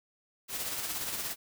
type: noise with tremolo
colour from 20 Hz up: white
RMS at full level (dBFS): -34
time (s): 0.48-1.36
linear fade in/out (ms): 50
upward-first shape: sine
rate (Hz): 17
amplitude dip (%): 40
effects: none